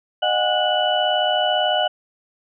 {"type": "tone cluster", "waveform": "sine", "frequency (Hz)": [613, 727, 805, 1466, 2964], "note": ["D#5", "F#5", "G5", "F#6", "F#7"], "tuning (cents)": [-26, -31, 46, -16, 2], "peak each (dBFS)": [-22, -21, -28, -27, -22], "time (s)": [0.22, 1.88], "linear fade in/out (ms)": 10, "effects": []}